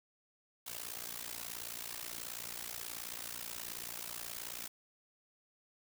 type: noise with amplitude modulation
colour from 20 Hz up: white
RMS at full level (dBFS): -40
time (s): 0.66-4.68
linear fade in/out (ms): 10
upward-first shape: sine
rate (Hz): 58.6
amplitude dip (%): 90
effects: none